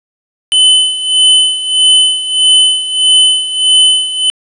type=tone with tremolo; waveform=square; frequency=3027 Hz; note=F#7; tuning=39 cents sharp; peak=-4 dBFS; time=0.52-4.3 s; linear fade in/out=0 ms; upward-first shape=sine; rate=1.6 Hz; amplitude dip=75%; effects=resampled to 24000 Hz + 7-bit